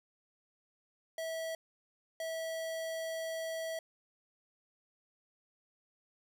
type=tone bursts at uneven times; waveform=square; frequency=650 Hz; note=E5; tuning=24 cents flat; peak=-37 dBFS; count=2; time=1.18-1.55 / 2.2-3.79 s; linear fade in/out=2 ms; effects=none